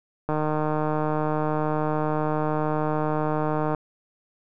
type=click train; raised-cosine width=1 ms; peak=-12 dBFS; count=530; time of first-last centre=0.29-3.748 s; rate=153 Hz; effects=none